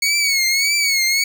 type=tone with vibrato; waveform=20% pulse; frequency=2217 Hz; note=C#7; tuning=in tune; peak=-10 dBFS; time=0.02-1.24 s; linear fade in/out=5 ms; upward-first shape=triangle; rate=1.7 Hz; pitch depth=99 cents each way; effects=none